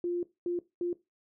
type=tone bursts at uneven times; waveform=sine; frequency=350 Hz; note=F4; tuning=4 cents sharp; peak=-28 dBFS; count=3; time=0.04-0.23 / 0.46-0.59 / 0.81-0.93 s; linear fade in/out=2 ms; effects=noise-tail reverb RT60 0.2 s tail -17 dB re dry